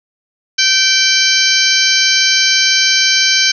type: harmonic tone with a mistuned harmonic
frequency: 774 Hz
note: G5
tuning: 22 cents flat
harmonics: 2 / 3 / 4 / 5 / 6 / 7 / 8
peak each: -17 / -17 / -17 / -17 / -17 / -17 / -17 dBFS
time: 0.58-3.52 s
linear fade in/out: 10 ms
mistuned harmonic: 5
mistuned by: +72 cents
effects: none